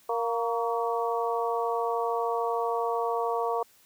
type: harmonic tone with a mistuned harmonic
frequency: 233.1 Hz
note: A#3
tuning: in tune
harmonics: 2 / 3 / 4 / 5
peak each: -29 / -31 / -32 / -33 dBFS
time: 0.09-3.63 s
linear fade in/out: 5 ms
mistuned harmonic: 5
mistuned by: -50 cents
effects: white hiss -60 dBFS RMS until 3.85 s